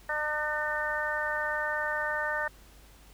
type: harmonic tone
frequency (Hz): 301.8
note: D4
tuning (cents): +47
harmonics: 2 / 3 / 4 / 5 / 6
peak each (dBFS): -35 / -36 / -38 / -34 / -32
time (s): 0.09-2.48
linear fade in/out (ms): 5
effects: added 50 Hz sine -53 dBFS peak until 3.13 s + pink hiss -57 dBFS RMS until 3.13 s